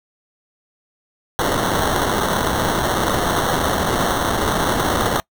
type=noise with sample-and-hold; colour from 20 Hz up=blue; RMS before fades=-19 dBFS; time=1.39-5.2 s; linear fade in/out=0 ms; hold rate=2450 Hz; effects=noise-tail reverb RT60 0.1 s tail -24 dB re dry